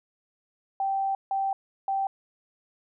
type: tone bursts at uneven times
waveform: sine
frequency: 780 Hz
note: G5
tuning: 9 cents flat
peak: -24 dBFS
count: 3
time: 0.8-1.15 / 1.31-1.53 / 1.88-2.07 s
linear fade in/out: 2 ms
effects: none